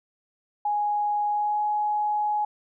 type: tone with pitch glide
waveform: sine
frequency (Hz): 830.6 to 839.3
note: G#5 to G#5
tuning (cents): 0 to +18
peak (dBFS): -22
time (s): 0.65-2.45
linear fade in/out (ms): 5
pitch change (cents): +18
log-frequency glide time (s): 1.28-1.61
effects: none